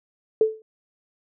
sine tone with exponential decay, 438 Hz, A4, 8 cents flat, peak -11 dBFS, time 0.41-0.62 s, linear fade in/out 2 ms, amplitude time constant 45 ms, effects none

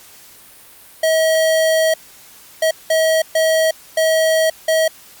square tone bursts at uneven times, 640 Hz, D#5, 49 cents sharp, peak -13 dBFS, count 6, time 1.03-1.94 / 2.62-2.71 / 2.9-3.22 / 3.35-3.71 / 3.97-4.5 / 4.68-4.88 s, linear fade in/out 5 ms, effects white hiss -43 dBFS RMS until 5.2 s + Opus 48 kbps

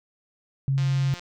sine tone, 136.1 Hz, C#3, 31 cents flat, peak -20 dBFS, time 0.68-1.14 s, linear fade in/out 0 ms
click train, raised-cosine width 0.2 ms, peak -22 dBFS, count 74, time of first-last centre 0.78-1.195 s, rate 176 Hz
effects none

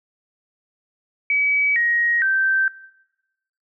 sine tone with pitch steps, 2280 / 1884.3 / 1557.3 Hz, C#7 / A#6 / G6, +48 / +18 / -12 cents, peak -16 dBFS, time 1.3-2.68 s, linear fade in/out 2 ms, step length 460 ms, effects noise-tail reverb RT60 1.0 s tail -21 dB re dry

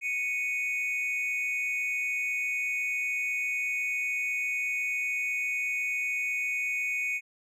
triangle tone pair together, 2217 / 2489 Hz, C#7 / D#7, 0 / 0 cents, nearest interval major second, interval 200 cents, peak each -29 / -29 dBFS, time 0.01-7.21 s, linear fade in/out 50 ms, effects none

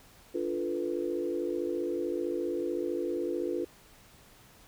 sine chord, B half-diminished seventh, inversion first, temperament equal, 293.7 / 349.2 / 440 / 493.9 Hz, D4 / F4 / A4 / B4, 0 / 0 / 0 / 0 cents, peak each -37 / -32 / -37 / -36 dBFS, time 0.34-3.65 s, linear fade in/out 10 ms, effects pink hiss -57 dBFS RMS until 4.67 s

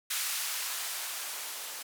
violet noise with band-pass filter sweep, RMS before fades -36 dBFS, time 0.1-1.83 s, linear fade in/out 10 ms, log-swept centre 1400 to 480 Hz, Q 0.76, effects none

